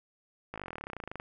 slowing click train, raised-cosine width 0.5 ms, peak -24 dBFS, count 24, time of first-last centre 0.54-1.199 s, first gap 18 ms, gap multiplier 1.04, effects none

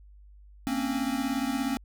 square tone cluster, 229.8 / 264.6 / 281.6 Hz, A#3 / C4 / C#4, -25 / +20 / +27 cents, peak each -34 / -30 / -34 dBFS, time 0.67-1.77 s, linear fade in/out 0 ms, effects added 50 Hz sine -49 dBFS peak until 1.84 s

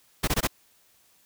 pink noise bursts, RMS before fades -24 dBFS, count 4, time 0.23-0.474 s, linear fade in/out 10 ms, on 46 ms, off 20 ms, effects white hiss -62 dBFS RMS until 1.25 s

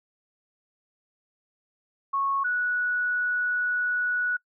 sine tone pair in turn, 1101 / 1469.7 Hz, C#6 / F#6, -12 / -12 cents, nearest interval perfect fourth, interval 500 cents, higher second, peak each -23 dBFS, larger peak neither, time 2.13-2.44 / 2.44-4.37 s, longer second, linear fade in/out 10 ms, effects noise-tail reverb RT60 0.1 s tail -24 dB re dry

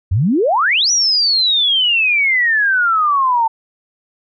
sine exponential two-way sweep, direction up then down, 82.41 to 5920 to 885 Hz, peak -11 dBFS, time 0.11-3.48 s, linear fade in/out 10 ms, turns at 0.91 s, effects none

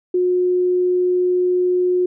sine tone, 361.4 Hz, F#4, 41 cents flat, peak -14 dBFS, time 0.14-2.06 s, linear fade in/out 5 ms, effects none

